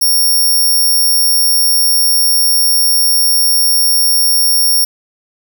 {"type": "tone", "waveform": "15% pulse", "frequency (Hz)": 5550, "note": "F8", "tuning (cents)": -12, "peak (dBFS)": -3, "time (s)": [0.01, 4.85], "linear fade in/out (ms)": 10, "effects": []}